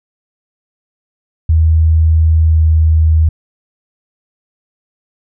sine tone with pitch glide, 80 to 79.45 Hz, D#2 to D#2, +49 to +37 cents, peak -6 dBFS, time 1.49-3.29 s, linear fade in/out 5 ms, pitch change -12 cents, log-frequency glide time 2.46-2.61 s, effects none

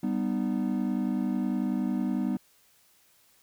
triangle chord, G augmented, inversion none, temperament equal with one note detuned, 196 / 246.9 / 305.4 Hz, G3 / B3 / D#4, 0 / 0 / -32 cents, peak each -28 / -27 / -31 dBFS, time 0.03-2.37 s, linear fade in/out 5 ms, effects white hiss -63 dBFS RMS until 3.42 s

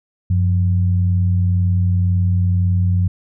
sine tone pair together, 93.64 / 175.6 Hz, F#2 / F3, +21 / +10 cents, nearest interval major seventh, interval 1089 cents, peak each -13 / -23 dBFS, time 0.3-3.08 s, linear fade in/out 5 ms, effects none

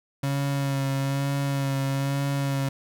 35% pulse tone with vibrato, 138.1 Hz, C#3, 6 cents flat, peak -22 dBFS, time 0.23-2.69 s, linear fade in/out 5 ms, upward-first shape sine, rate 1.1 Hz, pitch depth 24 cents each way, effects none

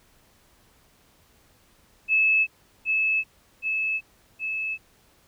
sine tone with echo, 2603 Hz, E7, 22 cents flat, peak -17 dBFS, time 2.08-2.47 s, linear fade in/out 50 ms, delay 770 ms, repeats 3, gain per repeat -3 dB, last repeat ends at 4.78 s, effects pink hiss -60 dBFS RMS until 5.27 s

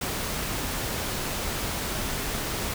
pink noise, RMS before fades -30 dBFS, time 0.01-2.74 s, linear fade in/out 5 ms, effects none

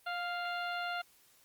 harmonic tone with a mistuned harmonic, 698.5 Hz, F5, in tune, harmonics 1 / 2 / 3 / 4 / 5 / 6, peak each -38 / -38 / -47 / -45 / -50 / -50 dBFS, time 0.06-1.02 s, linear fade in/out 10 ms, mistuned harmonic 1, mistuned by +18 cents, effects white hiss -65 dBFS RMS until 1.44 s + Opus 32 kbps

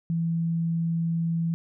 sine tone, 166.2 Hz, E3, 15 cents sharp, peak -23 dBFS, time 0.1-1.54 s, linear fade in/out 0 ms, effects none

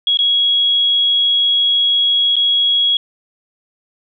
sine tone with dropouts, 3322 Hz, G#7, in tune, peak -11 dBFS, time 0.07-2.97 s, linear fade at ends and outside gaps 2 ms, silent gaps 0.172-0.189 / 2.357-2.365 s, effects none

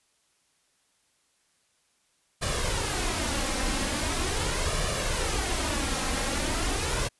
pink noise with flanger, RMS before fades -28 dBFS, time 2.41-7.09 s, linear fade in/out 20 ms, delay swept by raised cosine 1.7 to 3.8 ms, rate 0.41 Hz, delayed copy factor +0.55, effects white hiss -69 dBFS RMS until 7.19 s + resampled to 24000 Hz

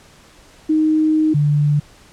sine tone pair in turn, 311.4 / 146.96 Hz, D#4 / D3, +2 / +2 cents, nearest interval octave + minor second, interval 1300 cents, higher first, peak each -12 dBFS, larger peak neither, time 0.69-1.34 / 1.34-1.8 s, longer first, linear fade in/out 10 ms, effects pink hiss -47 dBFS RMS until 2.12 s + low-pass 9000 Hz 12 dB/octave

